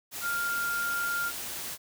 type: tone in noise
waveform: sine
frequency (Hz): 1399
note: F6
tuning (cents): +3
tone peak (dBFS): -28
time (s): 0.21-1.32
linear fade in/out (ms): 50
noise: white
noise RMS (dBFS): -37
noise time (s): 0.11-1.78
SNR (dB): +6
effects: none